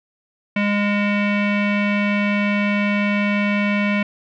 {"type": "tone with low-pass filter", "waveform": "square", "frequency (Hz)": 204.8, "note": "G#3", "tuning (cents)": -24, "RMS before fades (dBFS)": -19, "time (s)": [0.56, 4.03], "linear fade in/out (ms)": 5, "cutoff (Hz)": 2400, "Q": 5.3, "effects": []}